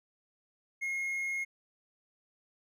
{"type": "tone", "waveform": "triangle", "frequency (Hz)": 2153, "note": "C7", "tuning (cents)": 49, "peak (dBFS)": -30, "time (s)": [0.81, 1.45], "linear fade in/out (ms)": 20, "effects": []}